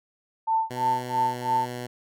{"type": "tone with tremolo", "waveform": "sine", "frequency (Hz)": 892, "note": "A5", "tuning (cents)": 23, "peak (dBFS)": -19, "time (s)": [0.47, 1.66], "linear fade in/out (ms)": 10, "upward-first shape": "sine", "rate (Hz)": 3, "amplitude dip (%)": 100}
{"type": "tone with pitch glide", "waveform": "10% pulse", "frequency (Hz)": [124.4, 123.18], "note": ["B2", "B2"], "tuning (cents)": [13, -4], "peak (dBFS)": -24, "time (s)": [0.7, 1.87], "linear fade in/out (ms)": 10, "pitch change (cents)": -17, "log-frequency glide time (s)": [1.06, 1.25]}
{"effects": []}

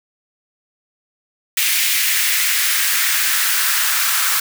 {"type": "noise with high-pass filter sweep", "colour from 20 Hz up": "white", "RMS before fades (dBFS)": -17, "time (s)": [1.57, 4.4], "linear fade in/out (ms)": 5, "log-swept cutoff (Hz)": [2200, 1300], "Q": 2.2, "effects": []}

